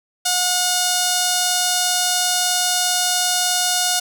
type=tone with notch filter; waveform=5% pulse; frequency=723 Hz; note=F#5; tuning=40 cents flat; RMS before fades=-19 dBFS; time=0.25-4 s; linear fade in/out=10 ms; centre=2000 Hz; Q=1.5; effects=none